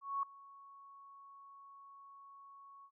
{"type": "tone with ADSR envelope", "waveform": "sine", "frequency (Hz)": 1108.7, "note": "C#6", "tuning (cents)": 0, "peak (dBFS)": -32, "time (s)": [0.01, 2.91], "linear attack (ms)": 220, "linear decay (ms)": 3, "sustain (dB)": -22, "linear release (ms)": 67, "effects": []}